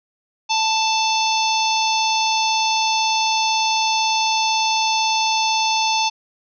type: harmonic tone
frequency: 882 Hz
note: A5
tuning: 4 cents sharp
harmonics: 1 / 3 / 4 / 5 / 6 / 7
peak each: -19 / -24 / -25 / -26 / -27 / -27 dBFS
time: 0.49-6.1 s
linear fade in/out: 20 ms
effects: none